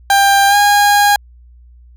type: tone with pitch glide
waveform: 30% pulse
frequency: 794 to 818.2 Hz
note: G5 to G#5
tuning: +22 to -26 cents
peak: -5 dBFS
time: 0.1-1.16 s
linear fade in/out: 2 ms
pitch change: +52 cents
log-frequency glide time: 0.48-0.56 s
effects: added 60 Hz sine -39 dBFS peak until 1.96 s